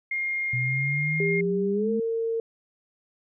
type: tone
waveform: sine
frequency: 2127 Hz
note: C7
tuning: 28 cents sharp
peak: -25 dBFS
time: 0.11-1.41 s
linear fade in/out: 5 ms
type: exponential sweep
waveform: sine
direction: up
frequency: 123 to 220 Hz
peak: -26 dBFS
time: 0.53-2 s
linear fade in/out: 5 ms
type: tone with pitch glide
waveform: sine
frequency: 401 to 455.3 Hz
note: G4 to A#4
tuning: +39 to -41 cents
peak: -24 dBFS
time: 1.2-2.4 s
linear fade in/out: 2 ms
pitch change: +220 cents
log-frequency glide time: 1.73-1.91 s
effects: none